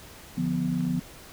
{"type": "chord", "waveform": "sine", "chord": "B diminished", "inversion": "first", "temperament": "equal", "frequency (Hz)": [146.83, 174.61, 246.9], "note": ["D3", "F3", "B3"], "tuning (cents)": [0, 0, 0], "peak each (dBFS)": [-32, -27, -28], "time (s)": [0.37, 1], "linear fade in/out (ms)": 10}
{"type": "clicks", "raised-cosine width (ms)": 0.5, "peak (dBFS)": -32, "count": 2, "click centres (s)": [0.807, 0.85]}
{"effects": ["pink hiss -47 dBFS RMS until 1.32 s"]}